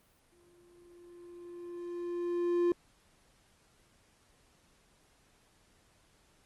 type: tone with exponential growth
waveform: triangle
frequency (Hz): 348.7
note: F4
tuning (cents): -3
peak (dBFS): -22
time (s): 0.32-2.72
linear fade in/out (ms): 2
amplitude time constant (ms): 520
effects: pink hiss -67 dBFS RMS until 6.45 s + Opus 32 kbps